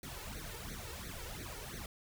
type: noise with flanger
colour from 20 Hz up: pink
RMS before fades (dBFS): -45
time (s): 0.03-1.86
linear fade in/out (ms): 2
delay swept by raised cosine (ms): 0.48 to 2.28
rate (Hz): 2.9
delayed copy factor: +0.95
effects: none